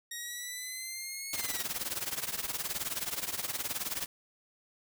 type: exponential two-way sweep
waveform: 10% pulse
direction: up then down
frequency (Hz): 1876 to 2197 to 1876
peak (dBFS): -29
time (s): 0.11-1.63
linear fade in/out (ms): 5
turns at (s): 1.32
type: noise with tremolo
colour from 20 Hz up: white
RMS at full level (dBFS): -32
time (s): 1.33-4.06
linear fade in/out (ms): 2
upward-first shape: triangle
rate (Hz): 19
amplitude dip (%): 90
effects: none